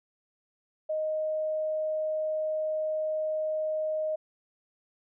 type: tone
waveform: sine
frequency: 622.3 Hz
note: D#5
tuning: in tune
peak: -27 dBFS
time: 0.89-4.16 s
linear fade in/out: 10 ms
effects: none